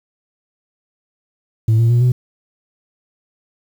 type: tone with pitch steps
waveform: sine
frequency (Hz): 111.2 / 115.52 / 120.01 / 124.67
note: A2 / A#2 / B2 / B2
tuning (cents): +19 / -15 / -49 / +17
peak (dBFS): -7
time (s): 1.68-2.12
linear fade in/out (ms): 5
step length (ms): 110
effects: tanh soft clip ceiling -9 dBFS + 7-bit